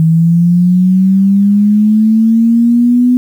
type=linear sweep; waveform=sine; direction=up; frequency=159.8 to 250 Hz; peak=-5 dBFS; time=0-3.17 s; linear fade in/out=0 ms; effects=7-bit